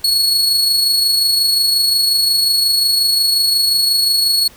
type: tone with amplitude modulation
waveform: 40% pulse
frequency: 4361 Hz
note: C#8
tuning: 29 cents flat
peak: -9 dBFS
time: 0.04-4.48 s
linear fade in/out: 5 ms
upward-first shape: sine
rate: 25.6 Hz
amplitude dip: 35%
effects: pink hiss -43 dBFS RMS until 4.56 s